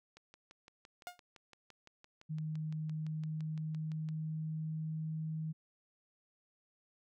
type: click train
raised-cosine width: 0.2 ms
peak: -38 dBFS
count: 24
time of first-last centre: 0.17-4.088 s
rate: 5.87 Hz
type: tone with exponential decay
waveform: sawtooth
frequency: 713 Hz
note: F5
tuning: 36 cents sharp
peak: -35 dBFS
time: 1.07-1.19 s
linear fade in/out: 0 ms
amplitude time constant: 26 ms
type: tone with pitch glide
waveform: sine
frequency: 155.8 to 157.79 Hz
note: D#3 to D#3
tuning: +3 to +25 cents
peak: -36 dBFS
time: 2.29-5.53 s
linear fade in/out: 20 ms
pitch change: +22 cents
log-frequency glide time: 2.92-5.21 s
effects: none